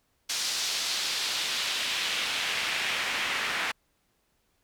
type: noise with band-pass filter sweep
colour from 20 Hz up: pink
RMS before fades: -30 dBFS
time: 0.29-3.72 s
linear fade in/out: 10 ms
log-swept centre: 5000 to 2000 Hz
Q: 1.4
effects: pink hiss -72 dBFS RMS until 4.63 s